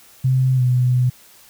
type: tone with pitch glide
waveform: sine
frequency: 130 to 125.28 Hz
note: C3 to B2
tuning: -11 to +25 cents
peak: -13 dBFS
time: 0.24-1.1 s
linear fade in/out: 10 ms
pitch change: -64 cents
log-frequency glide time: 0.56-0.62 s
effects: white hiss -48 dBFS RMS until 1.49 s